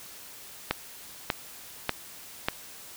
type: click train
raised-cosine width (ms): 0.3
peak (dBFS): -8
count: 4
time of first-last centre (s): 0.71-2.485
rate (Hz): 1.69
effects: white hiss -46 dBFS RMS until 2.96 s